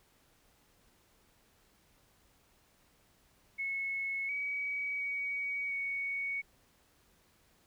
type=tone with pitch steps; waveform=sine; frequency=2192 / 2268 / 2254 / 2229 Hz; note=C#7 / C#7 / C#7 / C#7; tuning=-20 / +39 / +28 / +9 cents; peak=-33 dBFS; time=3.58-6.42 s; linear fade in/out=20 ms; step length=710 ms; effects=pink hiss -68 dBFS RMS until 7.66 s